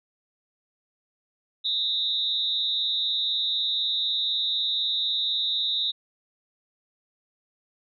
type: tone with amplitude modulation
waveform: sine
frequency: 3762 Hz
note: A#7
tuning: 15 cents sharp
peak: -19 dBFS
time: 1.64-5.92 s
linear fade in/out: 20 ms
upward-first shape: sine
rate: 224 Hz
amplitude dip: 95%
effects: none